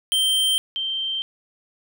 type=tone pair in turn; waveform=square / sine; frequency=3136 / 3136 Hz; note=G7 / G7; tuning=0 / 0 cents; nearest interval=unison; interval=0 cents; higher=neither; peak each=-18 / -23 dBFS; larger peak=first; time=0.12-0.58 / 0.76-1.22 s; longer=neither; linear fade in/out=0 ms; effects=none